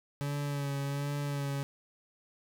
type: tone with vibrato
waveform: 40% pulse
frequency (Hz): 141.9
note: C#3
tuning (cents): +41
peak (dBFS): -31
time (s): 0.21-1.63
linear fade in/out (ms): 0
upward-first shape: sine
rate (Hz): 1.3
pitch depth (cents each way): 29
effects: none